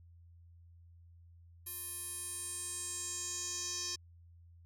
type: tone with band-pass filter sweep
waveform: square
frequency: 354.5 Hz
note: F4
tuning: 26 cents sharp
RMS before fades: -41 dBFS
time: 1.66-3.96 s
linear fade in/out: 10 ms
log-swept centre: 12000 to 5600 Hz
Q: 4.5
effects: added 85 Hz sine -56 dBFS peak until 4.65 s